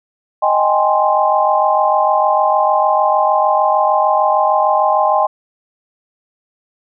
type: chord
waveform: sine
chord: Ab major seventh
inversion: second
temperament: equal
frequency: 622.3 / 784 / 830.6 / 1046.5 Hz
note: Eb5 / G5 / Ab5 / C6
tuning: 0 / 0 / 0 / 0 cents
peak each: -16 dBFS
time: 0.42-5.27 s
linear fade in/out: 10 ms
effects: none